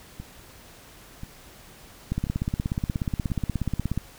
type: two click trains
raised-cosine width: 5 ms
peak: -23 / -13 dBFS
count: 4 / 32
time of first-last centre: 0.2-3.302 / 2.12-3.976 s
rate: 0.967 / 16.7 Hz
effects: pink hiss -49 dBFS RMS until 4.18 s